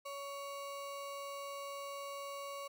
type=ring-modulated tone; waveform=square; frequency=840 Hz; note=G#5; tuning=19 cents sharp; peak=-40 dBFS; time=0.05-2.68 s; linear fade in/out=10 ms; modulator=279 Hz; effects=none